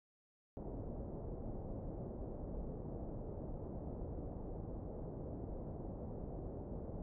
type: low-pass noise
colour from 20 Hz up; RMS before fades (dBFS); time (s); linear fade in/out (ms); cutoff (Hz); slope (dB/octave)
pink; -45; 0.57-7.02; 0; 650; 24
effects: none